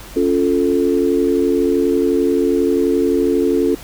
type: chord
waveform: sine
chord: Db augmented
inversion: none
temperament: equal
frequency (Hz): 277.2 / 349.2 / 440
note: Db4 / F4 / A4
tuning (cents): 0 / 0 / 0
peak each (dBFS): -17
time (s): 0.16-3.75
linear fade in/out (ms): 5
effects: added 48 Hz sine -37 dBFS peak until 3.83 s + pink hiss -37 dBFS RMS until 3.83 s